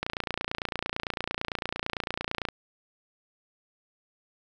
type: click train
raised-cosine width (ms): 0.3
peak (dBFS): -13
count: 72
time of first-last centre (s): 0.03-2.487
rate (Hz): 28.9
effects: none